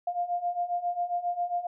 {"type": "beating tone pair", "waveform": "sine", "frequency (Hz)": [698.5, 705.9], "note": ["F5", "F5"], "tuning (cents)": [0, 18], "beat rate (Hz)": 7.4, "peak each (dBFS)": [-32, -29], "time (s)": [0.07, 1.67], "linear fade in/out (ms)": 5, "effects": []}